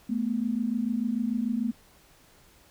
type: tone pair together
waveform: sine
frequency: 217.7 / 244.5 Hz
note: A3 / B3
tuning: -18 / -17 cents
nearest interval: major second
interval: 201 cents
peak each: -28 dBFS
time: 0.09-1.72 s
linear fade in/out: 10 ms
effects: pink hiss -58 dBFS RMS until 2.7 s